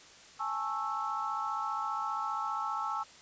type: chord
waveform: sine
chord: A major seventh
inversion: third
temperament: just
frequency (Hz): 825 / 880 / 1100 / 1320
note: G#5 / A5 / C#6 / E6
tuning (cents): -12 / 0 / -14 / +2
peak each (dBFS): -39 / -38 / -38 / -35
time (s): 0.39-3.04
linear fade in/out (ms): 20
effects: white hiss -54 dBFS RMS until 3.21 s + resampled to 16000 Hz